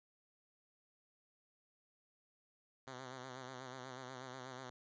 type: tone with vibrato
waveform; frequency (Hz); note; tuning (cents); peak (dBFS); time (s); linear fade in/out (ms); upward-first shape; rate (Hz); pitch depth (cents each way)
5% pulse; 128.9; C3; -26; -36; 2.87-4.7; 2; sine; 8.2; 61
effects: resampled to 16000 Hz